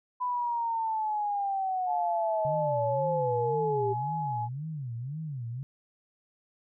sine linear sweep, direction down, 1000 to 391.8 Hz, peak -27 dBFS, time 0.2-3.94 s, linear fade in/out 20 ms
sine tone with pitch glide, 864 to 842.3 Hz, A5 to G#5, -32 to +24 cents, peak -30 dBFS, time 1.86-4.49 s, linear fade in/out 50 ms, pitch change -44 cents, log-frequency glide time 2.71-4.02 s
sine tone with vibrato, 135.9 Hz, C#3, 34 cents flat, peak -33 dBFS, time 2.45-5.63 s, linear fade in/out 0 ms, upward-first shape sine, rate 1.9 Hz, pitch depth 280 cents each way
effects none

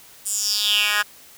10% pulse tone with high-pass filter sweep, 207.7 Hz, G#3, in tune, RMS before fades -21 dBFS, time 0.25-1.03 s, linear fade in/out 20 ms, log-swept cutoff 8900 to 1600 Hz, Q 4.7, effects white hiss -47 dBFS RMS until 1.37 s

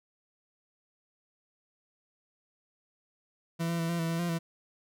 40% pulse tone with pitch steps, 166.5 / 168.9 / 165.6 / 170.5 / 164.6 / 166.3 / 173.1 / 166.3 Hz, E3 / E3 / E3 / F3 / E3 / E3 / F3 / E3, +18 / +42 / +8 / -41 / -2 / +16 / -15 / +16 cents, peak -28 dBFS, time 3.59-4.39 s, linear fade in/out 20 ms, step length 100 ms, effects none

